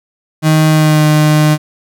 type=tone with pitch glide; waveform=35% pulse; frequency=156.3 to 152.47 Hz; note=D#3 to D#3; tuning=+8 to -35 cents; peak=-5 dBFS; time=0.42-1.58 s; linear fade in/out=50 ms; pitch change=-43 cents; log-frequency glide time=0.69-1.05 s; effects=none